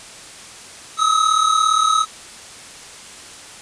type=tone pair together; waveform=square; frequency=1252.6 / 1290 Hz; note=D#6 / E6; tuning=+11 / -38 cents; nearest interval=minor second; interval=51 cents; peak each=-19 / -16 dBFS; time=0.97-2.06 s; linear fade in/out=50 ms; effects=white hiss -38 dBFS RMS until 3.61 s + resampled to 22050 Hz